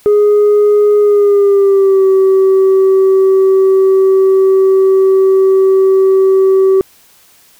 sine tone with pitch glide, 415.3 to 383 Hz, G#4 to G4, 0 to -40 cents, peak -3 dBFS, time 0.06-6.81 s, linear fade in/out 0 ms, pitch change -140 cents, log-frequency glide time 1-2.06 s, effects tanh soft clip ceiling -4 dBFS + white hiss -46 dBFS RMS until 7.59 s

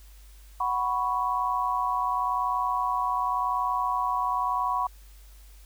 sine chord, F# suspended fourth, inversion none, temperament equal, 740 / 987.8 / 1108.7 Hz, F#5 / B5 / C#6, 0 / 0 / 0 cents, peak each -31 / -27 / -28 dBFS, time 0.6-4.87 s, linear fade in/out 5 ms, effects added 50 Hz sine -47 dBFS peak until 5.65 s + white hiss -58 dBFS RMS until 5.65 s

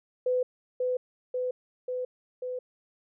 sine tone with echo, 503 Hz, B4, 32 cents sharp, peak -23 dBFS, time 0.26-0.43 s, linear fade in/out 5 ms, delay 540 ms, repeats 4, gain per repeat -2 dB, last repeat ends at 2.59 s, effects none

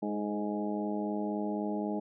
harmonic tone with a mistuned harmonic, 103.83 Hz, G#2, in tune, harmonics 2 / 3 / 4 / 5 / 6 / 7 / 8, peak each -34 / -36 / -39 / -47 / -40 / -49 / -41 dBFS, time 0.02-2 s, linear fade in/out 10 ms, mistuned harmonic 4, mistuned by +18 cents, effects none

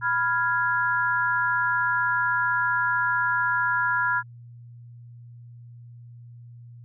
sine chord, F diminished, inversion second, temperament equal, 987.8 / 1396.9 / 1661.2 Hz, Cb6 / F6 / Ab6, 0 / 0 / 0 cents, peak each -26 / -24 / -26 dBFS, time 0.01-4.23 s, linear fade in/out 50 ms, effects added 119 Hz sine -42 dBFS peak until 6.84 s

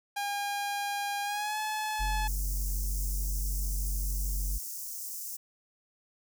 sawtooth tone with pitch glide, 810 to 858.2 Hz, G#5 to A5, -43 to -43 cents, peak -27 dBFS, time 0.16-2.28 s, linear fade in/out 10 ms, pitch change +100 cents, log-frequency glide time 1.23-1.59 s
triangle tone, 46.65 Hz, F#1, 15 cents sharp, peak -27 dBFS, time 1.99-4.59 s, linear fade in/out 20 ms
white high-pass noise, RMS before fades -39 dBFS, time 2.27-5.37 s, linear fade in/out 10 ms, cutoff 5400 Hz, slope 48 dB/octave
effects none

